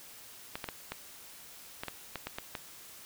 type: clicks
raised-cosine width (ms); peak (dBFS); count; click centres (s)
0.3; -20; 10; 0.555 / 0.642 / 0.688 / 0.92 / 1.835 / 1.883 / 2.157 / 2.27 / 2.385 / 2.552
effects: white hiss -51 dBFS RMS until 3.05 s